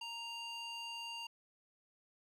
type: tone with band-pass filter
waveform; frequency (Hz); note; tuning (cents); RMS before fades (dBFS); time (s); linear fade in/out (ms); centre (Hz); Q
square; 932.3; A#5; 0; -45; 0.01-1.27; 5; 3300; 1.6
effects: none